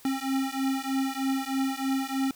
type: beating tone pair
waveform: square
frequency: 266.5 / 269.7 Hz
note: C4 / C#4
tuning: +32 / -47 cents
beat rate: 3.2 Hz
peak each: -30 dBFS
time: 0.05-2.31 s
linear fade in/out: 2 ms
effects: white hiss -53 dBFS RMS until 2.35 s